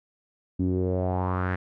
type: tone with low-pass filter sweep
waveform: sawtooth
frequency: 91.7 Hz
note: F#2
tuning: 15 cents flat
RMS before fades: -26 dBFS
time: 0.59-1.56 s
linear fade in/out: 10 ms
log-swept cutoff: 260 to 1800 Hz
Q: 4
effects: none